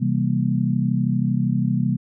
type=chord; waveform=sine; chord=C dominant seventh; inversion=none; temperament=just; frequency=130.81 / 163.52 / 196.22 / 235.5 Hz; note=C3 / E3 / G3 / Bb3; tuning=0 / -14 / +2 / +18 cents; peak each=-22 / -25 / -23 / -24 dBFS; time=0-1.97 s; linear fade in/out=20 ms; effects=none